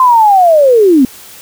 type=linear sweep; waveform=sine; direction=down; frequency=1045 to 243.3 Hz; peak=-3 dBFS; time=0-1.05 s; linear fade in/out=2 ms; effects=white hiss -34 dBFS RMS until 1.41 s

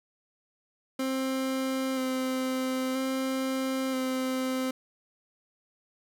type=tone with vibrato; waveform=30% pulse; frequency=261.6 Hz; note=C4; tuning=in tune; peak=-25 dBFS; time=0.99-4.71 s; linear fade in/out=5 ms; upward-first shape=square; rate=0.51 Hz; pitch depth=14 cents each way; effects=none

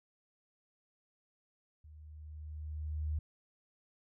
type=tone with level ramp; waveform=sine; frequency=76.5 Hz; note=D#2; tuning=29 cents flat; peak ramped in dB=-52 to -31 dBFS; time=1.84-3.19 s; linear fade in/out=5 ms; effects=none

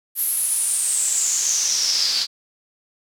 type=noise with band-pass filter sweep; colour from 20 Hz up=pink; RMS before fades=-21 dBFS; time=0.15-2.27 s; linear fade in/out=50 ms; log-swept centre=12000 to 4500 Hz; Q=7.7; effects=none

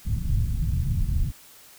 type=low-pass noise; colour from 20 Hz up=pink; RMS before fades=-24 dBFS; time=0.05-1.32 s; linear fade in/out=10 ms; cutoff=150 Hz; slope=24 dB/octave; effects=white hiss -50 dBFS RMS until 1.78 s

